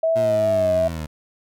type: tone with vibrato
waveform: sine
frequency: 644 Hz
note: E5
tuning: 41 cents flat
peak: -16 dBFS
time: 0.03-0.88 s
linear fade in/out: 5 ms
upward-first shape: triangle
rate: 2.6 Hz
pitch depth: 34 cents each way
type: linear sweep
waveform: 20% pulse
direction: down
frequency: 118.3 to 75.4 Hz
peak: -22 dBFS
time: 0.15-1.07 s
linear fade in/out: 20 ms
effects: none